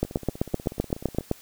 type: two click trains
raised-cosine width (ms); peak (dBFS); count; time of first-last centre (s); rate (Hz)
2; -9 / -24; 11 / 20; 0.03-1.314 / 0.05-1.209; 7.79 / 16.4
effects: white hiss -51 dBFS RMS until 1.41 s